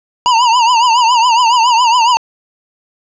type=tone with vibrato; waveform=square; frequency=950 Hz; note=A#5; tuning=33 cents sharp; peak=-8 dBFS; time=0.26-2.17 s; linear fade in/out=0 ms; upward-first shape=triangle; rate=7.2 Hz; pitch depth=130 cents each way; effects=resampled to 16000 Hz + 8-bit